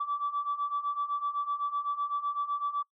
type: beating tone pair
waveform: sine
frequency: 1152 / 1159.9 Hz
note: D6 / D6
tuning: -34 / -22 cents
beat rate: 7.9 Hz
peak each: -33 / -30 dBFS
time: 0-2.83 s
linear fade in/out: 10 ms
effects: noise-tail reverb RT60 0.1 s tail -25 dB re dry + tanh soft clip ceiling -23 dBFS